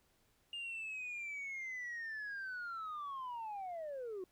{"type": "linear sweep", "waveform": "sine", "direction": "down", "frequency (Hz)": [2833, 355.5], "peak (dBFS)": -39, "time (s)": [0.53, 4.24], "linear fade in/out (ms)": 2, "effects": ["tanh soft clip ceiling -39 dBFS", "pink hiss -74 dBFS RMS until 4.31 s"]}